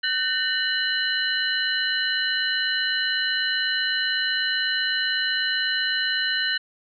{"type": "tone cluster", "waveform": "sine", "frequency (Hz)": [1522, 1817, 2958, 4072], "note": ["F#6", "A#6", "F#7", "C8"], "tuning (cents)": [48, -45, -1, -48], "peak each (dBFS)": -27, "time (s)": [0.03, 6.58], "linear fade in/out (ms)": 10, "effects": []}